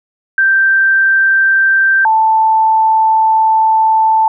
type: tone pair in turn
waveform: sine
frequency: 1568 / 882.1 Hz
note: G6 / A5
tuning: 0 / +4 cents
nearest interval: minor seventh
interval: 996 cents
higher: first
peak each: -7 dBFS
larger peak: neither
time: 0.38-2.05 / 2.05-4.28 s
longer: second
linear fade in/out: 2 ms
effects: none